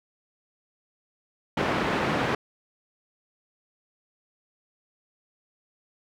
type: band-pass noise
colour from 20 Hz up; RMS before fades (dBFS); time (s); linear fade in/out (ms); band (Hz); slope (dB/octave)
pink; -26; 1.57-2.35; 5; 160 to 2100; 12
effects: none